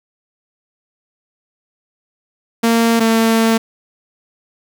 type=tone pair in turn; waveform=sawtooth; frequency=230 / 225.5 Hz; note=A#3 / A3; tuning=-23 / +43 cents; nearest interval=unison; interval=34 cents; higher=first; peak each=-7 dBFS; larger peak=neither; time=2.63-3 / 3-3.58 s; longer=second; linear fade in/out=10 ms; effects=none